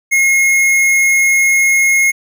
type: tone with tanh clipping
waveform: sine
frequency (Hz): 2157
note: C#7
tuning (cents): -48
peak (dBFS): -10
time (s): 0.11-2.12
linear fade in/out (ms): 20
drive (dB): 18
effects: none